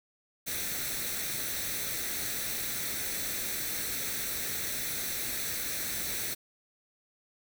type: noise with comb filter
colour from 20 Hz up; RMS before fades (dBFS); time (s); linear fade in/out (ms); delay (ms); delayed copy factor
white; -34; 0.46-6.35; 20; 0.5; +0.6
effects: none